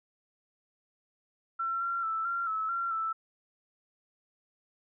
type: tone with pitch steps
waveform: sine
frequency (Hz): 1351 / 1372 / 1321 / 1377 / 1301 / 1370 / 1321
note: E6 / F6 / E6 / F6 / E6 / F6 / E6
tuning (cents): +42 / -31 / +3 / -25 / -23 / -34 / +3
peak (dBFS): -29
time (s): 1.59-3.13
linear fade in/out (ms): 10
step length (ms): 220
effects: none